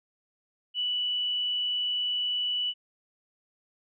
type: tone with frequency modulation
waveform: sine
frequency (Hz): 2960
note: F#7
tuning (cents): 0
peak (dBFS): -26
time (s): 0.74-2.74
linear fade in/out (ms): 50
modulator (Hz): 68.3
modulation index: 0.36
effects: none